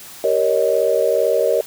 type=chord; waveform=sine; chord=Eb dominant seventh; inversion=first; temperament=just; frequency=388.9 / 466.7 / 560 / 622.3 Hz; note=G4 / Bb4 / Db5 / Eb5; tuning=-14 / +2 / +18 / 0 cents; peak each=-23 / -18 / -19 / -19 dBFS; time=0.24-1.61 s; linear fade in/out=2 ms; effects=white hiss -38 dBFS RMS until 1.66 s